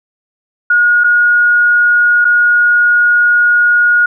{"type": "tone with dropouts", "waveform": "sine", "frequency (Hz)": 1441, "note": "F#6", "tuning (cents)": -46, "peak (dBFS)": -6, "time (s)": [0.7, 4.06], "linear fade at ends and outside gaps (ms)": 5, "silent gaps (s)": [[1.038, 1.042], [2.246, 2.25]], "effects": []}